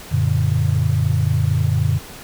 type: chord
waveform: sine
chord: Gb augmented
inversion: none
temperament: equal with one note detuned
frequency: 92.5 / 116.54 / 145.73 Hz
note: Gb2 / Bb2 / D3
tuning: 0 / 0 / -13 cents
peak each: -19 dBFS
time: 0.11-1.99 s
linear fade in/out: 20 ms
effects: pink hiss -37 dBFS RMS until 2.23 s